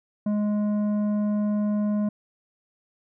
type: tone with tanh clipping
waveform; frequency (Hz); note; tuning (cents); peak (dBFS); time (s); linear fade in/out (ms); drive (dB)
sine; 208.6; G#3; +8; -23; 0.26-2.09; 5; 9
effects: none